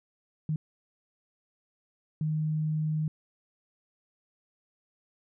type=tone bursts at uneven times; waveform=sine; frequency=154.9 Hz; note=D#3; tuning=7 cents flat; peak=-26 dBFS; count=2; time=0.49-0.56 / 2.21-3.08 s; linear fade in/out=2 ms; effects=none